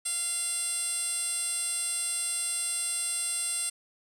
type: tone with band-pass filter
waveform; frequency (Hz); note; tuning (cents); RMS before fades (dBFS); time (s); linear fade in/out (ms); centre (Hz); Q
10% pulse; 690; F5; -21; -31; 0.05-3.7; 10; 8200; 7.7
effects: none